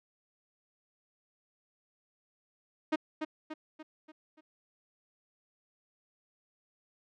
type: tone with echo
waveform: sawtooth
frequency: 310.8 Hz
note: D#4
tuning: 2 cents flat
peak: -22 dBFS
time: 2.92-2.96 s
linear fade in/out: 10 ms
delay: 290 ms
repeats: 5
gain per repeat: -6 dB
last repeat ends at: 4.41 s
effects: low-pass 3000 Hz 12 dB/octave